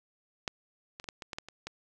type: clicks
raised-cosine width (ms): 0.2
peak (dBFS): -14 / -25 / -29 / -20 / -24 / -20 / -19 / -28 / -21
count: 9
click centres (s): 0.478 / 0.999 / 1.042 / 1.088 / 1.222 / 1.332 / 1.385 / 1.486 / 1.67
effects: none